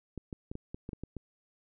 clicks, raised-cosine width 3 ms, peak -26 dBFS, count 9, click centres 0.177 / 0.328 / 0.515 / 0.554 / 0.745 / 0.891 / 0.932 / 1.036 / 1.167 s, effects none

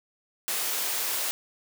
white high-pass noise, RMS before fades -29 dBFS, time 0.48-1.31 s, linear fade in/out 0 ms, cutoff 390 Hz, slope 12 dB/octave, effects none

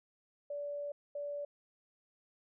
sine tone bursts at uneven times, 578 Hz, D5, 28 cents flat, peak -37 dBFS, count 2, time 0.5-0.92 / 1.15-1.45 s, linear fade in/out 5 ms, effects none

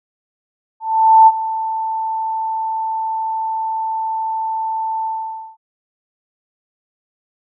sine tone with ADSR envelope, 887 Hz, A5, 14 cents sharp, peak -3 dBFS, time 0.8-5.57 s, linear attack 470 ms, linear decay 42 ms, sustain -15 dB, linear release 520 ms, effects none

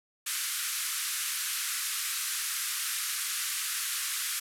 white band-pass noise, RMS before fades -33 dBFS, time 0.26-4.4 s, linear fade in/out 10 ms, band 1200 to 13000 Hz, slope 48 dB/octave, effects none

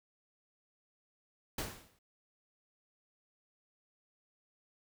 pink noise with exponential decay, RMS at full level -35 dBFS, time 1.58-1.99 s, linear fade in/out 5 ms, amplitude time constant 87 ms, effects none

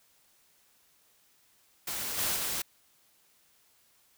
white noise with level steps, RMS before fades -35 / -30 / -33 dBFS, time 1.87-2.62 s, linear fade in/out 5 ms, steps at 2.17 / 2.35 s, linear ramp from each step 20 ms, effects white hiss -66 dBFS RMS until 4.17 s

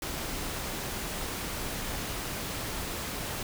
pink noise, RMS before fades -35 dBFS, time 0.02-3.43 s, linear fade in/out 2 ms, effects none

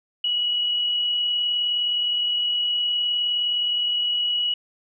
sine tone with amplitude modulation, 2923 Hz, F#7, 22 cents flat, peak -19 dBFS, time 0.24-4.54 s, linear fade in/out 5 ms, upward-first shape sine, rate 39.4 Hz, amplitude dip 25%, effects none

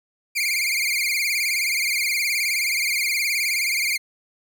sawtooth tone with vibrato, 2251 Hz, C#7, 26 cents sharp, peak -17 dBFS, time 0.35-3.98 s, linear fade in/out 20 ms, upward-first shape sine, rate 19 Hz, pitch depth 130 cents each way, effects none

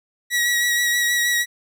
sawtooth tone with vibrato, 1920 Hz, B6, 49 cents flat, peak -14 dBFS, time 0.3-1.46 s, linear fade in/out 50 ms, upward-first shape sine, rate 6.3 Hz, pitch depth 21 cents each way, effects none

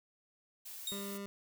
blue noise, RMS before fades -47 dBFS, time 0.65-1.18 s, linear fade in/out 10 ms
sawtooth tone with exponential decay, 3729 Hz, A#7, in tune, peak -31 dBFS, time 0.87-1.21 s, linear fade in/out 2 ms, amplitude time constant 73 ms
25% pulse tone, 200 Hz, G3, 35 cents sharp, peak -37 dBFS, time 0.92-1.26 s, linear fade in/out 0 ms
effects none

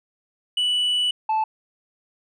sine tone pair in turn, 2960 / 874.4 Hz, F#7 / A5, 0 / -11 cents, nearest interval octave + major sixth, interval 2111 cents, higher first, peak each -16 / -16 dBFS, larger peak neither, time 0.57-1.11 / 1.29-1.44 s, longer first, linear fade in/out 5 ms, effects tanh soft clip ceiling -18 dBFS

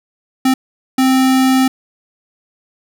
square tone bursts at uneven times, 261.6 Hz, C4, in tune, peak -10 dBFS, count 2, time 0.45-0.54 / 0.98-1.68 s, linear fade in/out 5 ms, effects none

